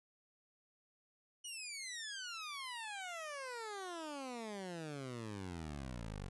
15% pulse exponential sweep, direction down, 2960 to 45.19 Hz, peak -37 dBFS, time 1.44-6.29 s, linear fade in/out 10 ms, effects resampled to 24000 Hz

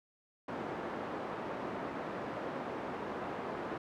pink band-pass noise, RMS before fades -40 dBFS, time 0.48-3.78 s, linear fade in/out 5 ms, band 250 to 1200 Hz, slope 12 dB/octave, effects none

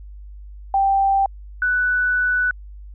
sine tone pair in turn, 784 / 1486.8 Hz, G5 / F#6, 0 / +8 cents, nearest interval major seventh, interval 1108 cents, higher second, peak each -14 / -16 dBFS, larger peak first, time 0.74-1.26 / 1.62-2.51 s, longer second, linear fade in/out 2 ms, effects added 50 Hz sine -35 dBFS peak until 2.94 s

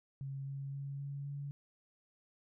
sine tone with pitch steps, 136.7 / 137.97 / 139.25 / 140.54 / 141.85 Hz, C#3 / C#3 / C#3 / C#3 / C#3, -24 / -8 / +8 / +24 / +40 cents, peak -39 dBFS, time 0.21-1.51 s, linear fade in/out 0 ms, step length 260 ms, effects none

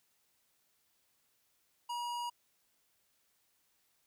sine tone with hard clipping, 958 Hz, A#5, 47 cents sharp, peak -38 dBFS, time 1.89-2.3 s, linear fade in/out 10 ms, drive 17 dB, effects white hiss -75 dBFS RMS until 4.06 s

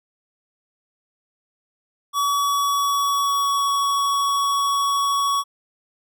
square tone with pitch glide, 1136 to 1121.7 Hz, C#6 to C#6, +42 to +20 cents, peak -19 dBFS, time 2.13-5.44 s, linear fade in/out 50 ms, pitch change -22 cents, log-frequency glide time 2.32-3.71 s, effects none

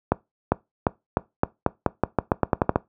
accelerating click train, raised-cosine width 1 ms, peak -3 dBFS, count 15, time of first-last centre 0.12-2.759 s, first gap 400 ms, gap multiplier 0.87, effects noise-tail reverb RT60 0.2 s tail -21 dB re dry + high-pass 60 Hz 12 dB/octave

